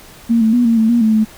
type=tone with pitch steps; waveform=sine; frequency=231.5 / 221.3 / 243.2 / 229.8 / 221.8 / 237.2 / 219.2 / 217.5 Hz; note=A#3 / A3 / B3 / A#3 / A3 / A#3 / A3 / A3; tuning=-12 / +10 / -26 / -25 / +14 / +30 / -6 / -20 cents; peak=-9 dBFS; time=0.29-1.25 s; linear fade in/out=20 ms; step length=120 ms; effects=pink hiss -40 dBFS RMS until 1.37 s

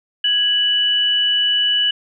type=tone pair together; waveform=sine; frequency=1661.2 / 2960 Hz; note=G#6 / F#7; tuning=0 / 0 cents; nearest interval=minor seventh; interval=1000 cents; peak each=-25 / -14 dBFS; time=0.24-1.91 s; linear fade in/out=5 ms; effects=none

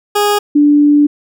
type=tone pair in turn; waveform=20% pulse / sine; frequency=412.9 / 292.7 Hz; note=G#4 / D4; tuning=-10 / -6 cents; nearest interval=tritone; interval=596 cents; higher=first; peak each=-5 dBFS; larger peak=neither; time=0.15-0.39 / 0.55-1.07 s; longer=second; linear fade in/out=10 ms; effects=none

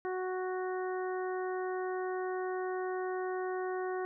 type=harmonic tone; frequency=370 Hz; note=F#4; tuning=in tune; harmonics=1 / 2 / 3 / 4 / 5; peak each=-34 / -40 / -44 / -46 / -48 dBFS; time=0.05-4.05 s; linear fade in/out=0 ms; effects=none

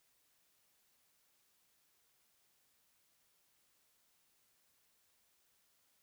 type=silence; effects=white hiss -75 dBFS RMS until 6.02 s

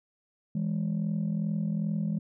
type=tone pair together; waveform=sine; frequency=163.5 / 206 Hz; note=E3 / G#3; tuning=-14 / -14 cents; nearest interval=major third; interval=400 cents; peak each=-28 dBFS; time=0.55-2.19 s; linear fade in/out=5 ms; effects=tanh soft clip ceiling -23 dBFS

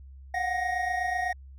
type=tone cluster; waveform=triangle; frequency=716 / 744 / 1873 Hz; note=F5 / F#5 / A#6; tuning=+43 / +9 / +8 cents; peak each=-29 dBFS; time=0.34-1.33 s; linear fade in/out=5 ms; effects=added 67 Hz sine -44 dBFS peak until 1.58 s

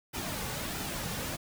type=noise with flanger; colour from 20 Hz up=pink; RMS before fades=-36 dBFS; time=0.13-1.37 s; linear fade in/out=20 ms; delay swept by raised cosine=1.8 to 3.1 ms; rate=1.5 Hz; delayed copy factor=-0.5; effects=none

